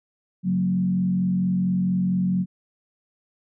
sine tone with frequency modulation, 183.9 Hz, F#3, 10 cents flat, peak -19 dBFS, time 0.43-2.46 s, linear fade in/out 50 ms, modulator 44.4 Hz, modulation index 0.6, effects none

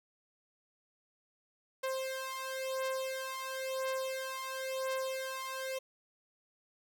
sawtooth beating tone pair, 526 / 526.97 Hz, C5 / C5, +9 / +12 cents, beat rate 0.97 Hz, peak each -35 / -34 dBFS, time 1.83-5.79 s, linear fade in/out 10 ms, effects none

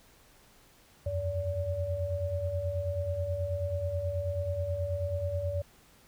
sine tone cluster, 83.6 / 92.9 / 574 Hz, E2 / F#2 / D5, +25 / +7 / -40 cents, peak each -36 / -33 / -33 dBFS, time 1.06-5.62 s, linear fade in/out 5 ms, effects pink hiss -60 dBFS RMS until 6.07 s

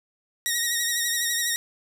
10% pulse tone with vibrato, 1882 Hz, A#6, 16 cents sharp, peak -14 dBFS, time 0.46-1.56 s, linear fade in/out 0 ms, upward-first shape sine, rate 12 Hz, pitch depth 40 cents each way, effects none

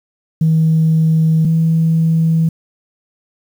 sine tone pair in turn, 159.9 / 162.6 Hz, D#3 / E3, +48 / -23 cents, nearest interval unison, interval 29 cents, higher second, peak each -8 / -9 dBFS, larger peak first, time 0.41-1.45 / 1.45-2.49 s, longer neither, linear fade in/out 5 ms, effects tanh soft clip ceiling -5 dBFS + 7-bit

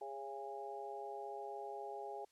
harmonic tone with a mistuned harmonic, 136.6 Hz, C#3, 25 cents flat, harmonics 3 / 4 / 5 / 6, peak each -48 / -52 / -50 / -47 dBFS, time 0.01-2.25 s, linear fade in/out 5 ms, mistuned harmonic 4, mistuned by +28 cents, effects white hiss -75 dBFS RMS until 2.31 s + low-pass 9000 Hz 12 dB/octave

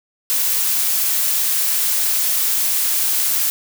blue noise, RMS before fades -18 dBFS, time 0.3-3.5 s, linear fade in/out 0 ms, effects none

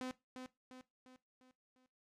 sawtooth tone with echo, 255.6 Hz, C4, 40 cents flat, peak -37 dBFS, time 0.01-0.11 s, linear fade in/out 0 ms, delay 350 ms, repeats 5, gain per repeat -6 dB, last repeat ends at 1.86 s, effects noise-tail reverb RT60 0.2 s tail -17 dB re dry + low-pass 8000 Hz 12 dB/octave

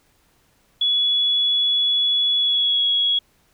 sine tone with pitch glide, 3393 to 3335 Hz, G#7 to G#7, +36 to +7 cents, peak -16 dBFS, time 0.81-3.19 s, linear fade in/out 5 ms, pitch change -29 cents, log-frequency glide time 2.37-2.85 s, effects pink hiss -61 dBFS RMS until 3.53 s

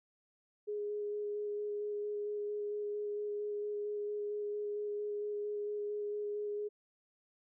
sine tone with vibrato, 415.3 Hz, G#4, in tune, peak -35 dBFS, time 0.67-6.69 s, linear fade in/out 20 ms, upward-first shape square, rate 4.4 Hz, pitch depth 8 cents each way, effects none

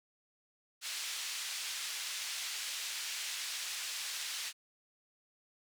pink band-pass noise, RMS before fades -40 dBFS, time 0.81-4.53 s, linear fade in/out 50 ms, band 2600 to 8400 Hz, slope 12 dB/octave, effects none

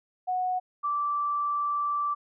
sine tone pair in turn, 735 / 1166.7 Hz, F#5 / D6, -12 / -12 cents, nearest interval minor sixth, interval 800 cents, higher second, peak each -25 dBFS, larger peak neither, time 0.27-0.6 / 0.83-2.15 s, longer second, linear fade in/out 20 ms, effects none

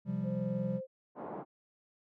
triangle chord, C suspended fourth, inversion none, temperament equal, 130.81 / 174.61 / 196 Hz, C3 / F3 / G3, 0 / 0 / 0 cents, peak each -37 / -35 / -33 dBFS, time 0.05-0.81 s, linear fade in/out 50 ms
sine tone, 523.3 Hz, C5, in tune, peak -38 dBFS, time 0.22-0.87 s, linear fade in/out 50 ms
white band-pass noise, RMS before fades -42 dBFS, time 1.15-1.45 s, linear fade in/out 50 ms, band 150 to 910 Hz, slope 24 dB/octave
effects none

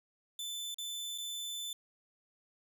sawtooth tone with dropouts, 3520 Hz, A7, in tune, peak -35 dBFS, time 0.39-1.73 s, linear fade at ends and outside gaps 2 ms, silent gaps 0.744-0.784 / 1.178-1.183 s, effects none

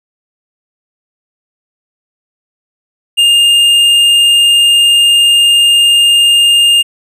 sine tone with hard clipping, 2817 Hz, F7, 14 cents sharp, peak -6 dBFS, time 3.17-6.83 s, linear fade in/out 20 ms, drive 7 dB, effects none

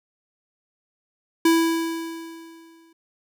square tone with exponential decay, 329.6 Hz, E4, in tune, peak -14 dBFS, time 1.45-2.93 s, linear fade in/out 5 ms, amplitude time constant 320 ms, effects none

